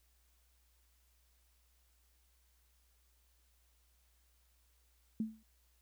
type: tone with exponential decay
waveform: sine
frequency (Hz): 220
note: A3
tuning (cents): 0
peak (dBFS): -30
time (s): 5.2-5.43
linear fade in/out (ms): 2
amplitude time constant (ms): 50
effects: added 60 Hz sine -70 dBFS peak until 5.81 s + white hiss -75 dBFS RMS until 5.81 s